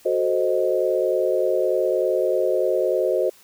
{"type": "chord", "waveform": "sine", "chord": "F# diminished seventh", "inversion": "none", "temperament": "equal", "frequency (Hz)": [370, 440, 523.3, 622.3], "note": ["F#4", "A4", "C5", "Eb5"], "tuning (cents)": [0, 0, 0, 0], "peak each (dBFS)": [-23, -26, -22, -24], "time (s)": [0.05, 3.3], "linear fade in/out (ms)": 10, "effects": ["white hiss -52 dBFS RMS until 3.43 s"]}